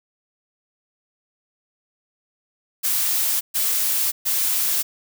blue noise bursts, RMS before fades -21 dBFS, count 3, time 2.83-4.83 s, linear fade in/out 20 ms, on 580 ms, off 130 ms, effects none

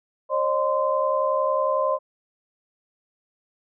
sine tone cluster, 537 / 608 / 1035 Hz, C5 / D#5 / C6, +45 / -40 / -19 cents, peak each -24 dBFS, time 0.29-1.99 s, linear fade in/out 50 ms, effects none

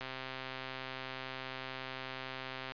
click train, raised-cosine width 0.3 ms, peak -25 dBFS, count 356, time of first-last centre 0.01-2.72 s, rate 131 Hz, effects resampled to 11025 Hz

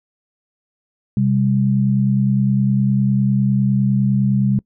sine tone pair together, 129.76 / 199.6 Hz, C3 / G3, -14 / +32 cents, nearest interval perfect fifth, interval 746 cents, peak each -16 dBFS, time 1.17-4.59 s, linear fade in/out 2 ms, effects noise-tail reverb RT60 0.1 s tail -23 dB re dry

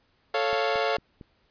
sawtooth chord, A augmented, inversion none, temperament equal, 440 / 554.4 / 698.5 Hz, A4 / C#5 / E#5, 0 / 0 / 0 cents, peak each -24 dBFS, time 0.34-0.97 s, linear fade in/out 5 ms
violet noise, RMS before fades -33 dBFS, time 0.44-0.69 s, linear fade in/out 0 ms
click train, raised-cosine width 3 ms, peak -30 dBFS, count 4, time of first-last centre 0.53-1.212 s, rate 4.4 Hz
effects pink hiss -67 dBFS RMS until 1.5 s + resampled to 11025 Hz

